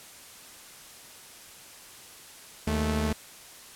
sawtooth tone pair together, 77.2 / 218.4 Hz, D#2 / A3, -13 / -13 cents, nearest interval octave + tritone, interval 1800 cents, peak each -24 dBFS, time 2.67-3.13 s, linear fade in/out 5 ms, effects white hiss -48 dBFS RMS until 3.75 s + low-pass 12000 Hz 12 dB/octave

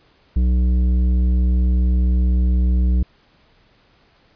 triangle tone with tanh clipping, 61.74 Hz, B1, in tune, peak -15 dBFS, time 0.36-3.03 s, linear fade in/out 5 ms, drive 14 dB, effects pink hiss -56 dBFS RMS until 4.35 s + resampled to 11025 Hz

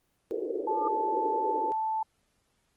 white band-pass noise, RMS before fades -33 dBFS, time 0.31-1.72 s, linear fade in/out 0 ms, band 340 to 480 Hz, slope 48 dB/octave
sine tone with pitch glide, 873 to 878.6 Hz, A5 to A5, -14 to -3 cents, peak -27 dBFS, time 0.67-2.03 s, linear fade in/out 5 ms, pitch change +11 cents, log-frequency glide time 0.81-1.78 s
sine tone with exponential growth, 1201 Hz, D6, 38 cents sharp, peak -28 dBFS, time 0.68-0.88 s, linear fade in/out 5 ms, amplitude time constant 42 ms
effects pink hiss -73 dBFS RMS until 2.76 s + Opus 24 kbps

